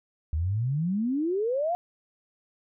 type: exponential sweep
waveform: sine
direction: up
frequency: 73.6 to 727 Hz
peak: -24 dBFS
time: 0.33-1.75 s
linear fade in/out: 0 ms
effects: none